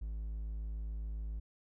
triangle tone, 53.6 Hz, A1, 45 cents flat, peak -35 dBFS, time 0.01-1.4 s, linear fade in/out 10 ms, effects none

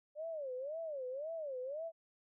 sine tone with vibrato, 577 Hz, D5, 31 cents flat, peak -39 dBFS, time 0.15-1.92 s, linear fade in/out 50 ms, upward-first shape sine, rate 1.9 Hz, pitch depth 240 cents each way, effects none

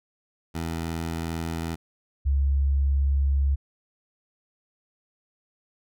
15% pulse / sine tone pair in turn, 82.41 / 69.14 Hz, E2 / C#2, 0 / -4 cents, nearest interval minor third, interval 304 cents, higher first, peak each -22 / -19 dBFS, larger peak second, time 0.54-1.76 / 2.25-3.56 s, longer second, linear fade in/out 20 ms, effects none

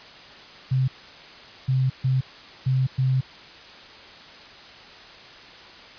sine tone bursts at uneven times, 130.81 Hz, C3, in tune, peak -18 dBFS, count 5, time 0.71-0.88 / 1.68-1.9 / 2.04-2.21 / 2.66-2.87 / 2.98-3.21 s, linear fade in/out 10 ms, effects white hiss -44 dBFS RMS until 5.98 s + resampled to 11025 Hz

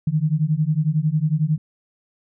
sine beating tone pair, 149 / 160 Hz, D3 / D#3, +25 / +49 cents, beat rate 11 Hz, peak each -20 dBFS, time 0.07-1.58 s, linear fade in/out 5 ms, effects none

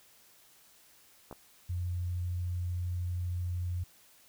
clicks, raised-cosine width 1 ms, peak -30 dBFS, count 2, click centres 1.312 / 1.327 s
sine tone, 88.7 Hz, F2, 27 cents sharp, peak -31 dBFS, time 1.69-3.84 s, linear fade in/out 10 ms
effects white hiss -61 dBFS RMS until 4.28 s

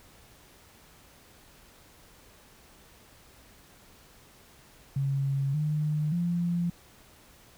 sine tone with pitch steps, 137.5 / 151.6 / 172.9 Hz, C#3 / D#3 / F3, -14 / -45 / -17 cents, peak -25 dBFS, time 4.96-6.7 s, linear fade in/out 5 ms, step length 580 ms, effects pink hiss -56 dBFS RMS until 7.57 s

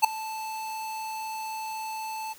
square tone with ADSR envelope, 878 Hz, A5, 4 cents flat, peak -13 dBFS, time 0.02-2.34 s, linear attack 25 ms, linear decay 4 ms, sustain -20 dB, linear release 21 ms, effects white hiss -51 dBFS RMS until 2.38 s

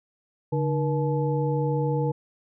sine tone cluster, 144.3 / 308.2 / 477.9 / 861 Hz, D3 / D#4 / A#4 / A5, -30 / -16 / +43 / -38 cents, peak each -24 / -32 / -27 / -33 dBFS, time 0.52-2.12 s, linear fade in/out 10 ms, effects none

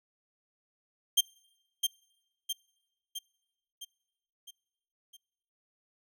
sawtooth tone with echo, 3177 Hz, G7, 23 cents sharp, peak -17 dBFS, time 1.17-1.21 s, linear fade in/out 10 ms, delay 660 ms, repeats 6, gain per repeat -5 dB, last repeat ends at 5.17 s, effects noise-tail reverb RT60 1.0 s tail -26 dB re dry

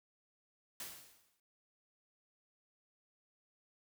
white noise with exponential decay, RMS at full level -43 dBFS, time 0.8-1.4 s, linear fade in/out 2 ms, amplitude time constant 130 ms, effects none

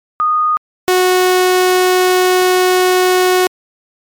sine / sawtooth tone pair in turn, 1234 / 366.9 Hz, D#6 / F#4, -15 / -15 cents, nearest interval octave + major sixth, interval 2100 cents, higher first, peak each -10 / -5 dBFS, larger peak second, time 0.2-0.57 / 0.88-3.47 s, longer second, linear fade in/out 0 ms, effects MP3 96 kbps

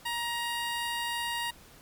15% pulse tone, 943 Hz, A#5, 20 cents sharp, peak -24 dBFS, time 0.05-1.51 s, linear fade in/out 10 ms, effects pink hiss -54 dBFS RMS until 1.81 s + MP3 96 kbps

